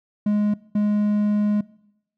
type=tone pair in turn; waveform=triangle; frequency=208.3 / 208.3 Hz; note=G#3 / G#3; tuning=+5 / +5 cents; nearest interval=unison; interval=0 cents; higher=neither; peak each=-15 dBFS; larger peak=neither; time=0.26-0.54 / 0.75-1.61 s; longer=second; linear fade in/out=5 ms; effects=noise-tail reverb RT60 0.8 s tail -21 dB re dry